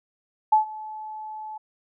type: tone with ADSR envelope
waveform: sine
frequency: 863 Hz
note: A5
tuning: 34 cents flat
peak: -12 dBFS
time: 0.52-1.58 s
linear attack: 8 ms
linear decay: 120 ms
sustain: -21 dB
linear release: 9 ms
effects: none